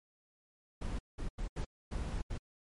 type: noise bursts at uneven times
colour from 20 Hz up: brown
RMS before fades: -37 dBFS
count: 6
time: 0.81-0.99 / 1.18-1.29 / 1.38-1.48 / 1.56-1.65 / 1.91-2.22 / 2.3-2.38 s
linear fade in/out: 10 ms
effects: MP3 48 kbps